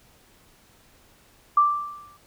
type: tone with exponential decay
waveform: sine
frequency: 1174.7 Hz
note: D6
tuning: in tune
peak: -12 dBFS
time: 1.57-2.17 s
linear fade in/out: 5 ms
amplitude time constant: 130 ms
effects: pink hiss -57 dBFS RMS until 2.26 s